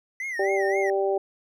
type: tone with vibrato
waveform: triangle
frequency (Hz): 1981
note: B6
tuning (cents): +5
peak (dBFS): -27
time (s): 0.2-0.9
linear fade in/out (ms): 2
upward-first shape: sine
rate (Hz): 3.8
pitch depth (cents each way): 150
type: harmonic tone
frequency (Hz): 195.4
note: G3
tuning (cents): -5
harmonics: 2 / 3 / 4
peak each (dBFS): -23 / -27 / -29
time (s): 0.39-1.18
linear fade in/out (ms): 5
effects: none